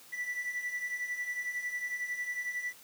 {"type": "beating tone pair", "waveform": "triangle", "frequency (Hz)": [1960, 1971], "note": ["B6", "B6"], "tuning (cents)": [-14, -4], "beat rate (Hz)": 11, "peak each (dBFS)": [-39, -33], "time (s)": [0.12, 2.73], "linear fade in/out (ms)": 20, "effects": ["white hiss -55 dBFS RMS until 2.83 s", "high-pass 100 Hz 12 dB/octave"]}